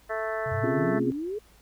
harmonic tone, 220 Hz, A3, in tune, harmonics 2 / 3 / 4 / 5 / 6 / 7 / 8 / 9, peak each -34 / -31 / -41 / -39 / -37 / -42 / -36 / -44 dBFS, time 0.09-1 s, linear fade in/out 20 ms
sine tone with vibrato, 129.7 Hz, C3, 15 cents flat, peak -34 dBFS, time 0.46-1.12 s, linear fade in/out 0 ms, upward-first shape triangle, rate 5.1 Hz, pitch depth 9 cents each way
sine exponential sweep, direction up, 90.4 to 440 Hz, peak -29 dBFS, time 0.51-1.39 s, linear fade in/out 10 ms
sine chord, Db major seventh, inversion third, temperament equal, 261.6 / 277.2 / 349.2 / 415.3 Hz, C4 / Db4 / F4 / Ab4, 0 / 0 / 0 / 0 cents, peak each -30 dBFS, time 0.63-1.11 s, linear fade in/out 10 ms
effects added 54 Hz sine -59 dBFS peak until 1.61 s + pink hiss -59 dBFS RMS until 1.61 s

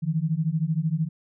sine beating tone pair, 153.1 / 166.1 Hz, D#3 / E3, -28 / +13 cents, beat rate 13 Hz, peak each -25 dBFS, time 0.02-1.09 s, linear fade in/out 20 ms, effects none

